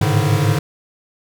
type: tone cluster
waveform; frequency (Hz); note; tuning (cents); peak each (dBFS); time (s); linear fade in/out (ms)
square; 102.7 / 109 / 140.2 / 152.4; G#2 / A2 / C#3 / D#3; -19 / -16 / +20 / -36; -20; 0.01-0.59; 5
effects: none